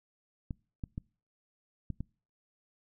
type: clicks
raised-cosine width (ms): 5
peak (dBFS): -24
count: 5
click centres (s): 0.508 / 0.838 / 0.979 / 1.903 / 2.006
effects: noise-tail reverb RT60 0.4 s tail -26 dB re dry